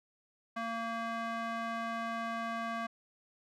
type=tone with band-pass filter; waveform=square; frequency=229 Hz; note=A#3; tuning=31 cents flat; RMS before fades=-37 dBFS; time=0.56-2.87 s; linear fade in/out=10 ms; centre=1200 Hz; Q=1.3; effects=none